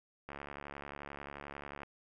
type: click train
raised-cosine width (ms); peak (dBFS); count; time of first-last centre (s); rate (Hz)
0.5; -29; 111; 0.29-1.833; 71.3
effects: none